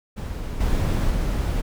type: noise with level steps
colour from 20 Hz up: brown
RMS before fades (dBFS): -29 / -21 / -23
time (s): 0.16-1.62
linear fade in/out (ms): 20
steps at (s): 0.6 / 1.1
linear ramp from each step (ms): 10
effects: none